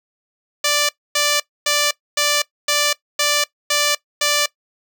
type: tone bursts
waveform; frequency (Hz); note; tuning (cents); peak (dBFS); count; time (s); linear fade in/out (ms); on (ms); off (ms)
5% pulse; 587.3; D5; 0; -4; 8; 0.64-4.46; 5; 250; 260
effects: noise-tail reverb RT60 0.1 s tail -19 dB re dry